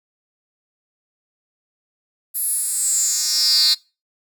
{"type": "tone with high-pass filter sweep", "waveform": "10% pulse", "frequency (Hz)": 305.9, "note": "D#4", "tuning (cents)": -29, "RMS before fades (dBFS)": -19, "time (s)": [2.34, 3.75], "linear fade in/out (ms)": 20, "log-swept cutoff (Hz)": [12000, 4100], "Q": 6.6, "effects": ["noise-tail reverb RT60 0.3 s tail -23 dB re dry"]}